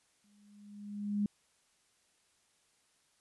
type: tone with exponential growth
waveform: sine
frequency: 205.4 Hz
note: G#3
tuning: 19 cents flat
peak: -27 dBFS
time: 0.24-1.26 s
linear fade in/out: 2 ms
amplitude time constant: 220 ms
effects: white hiss -72 dBFS RMS until 3.2 s + resampled to 24000 Hz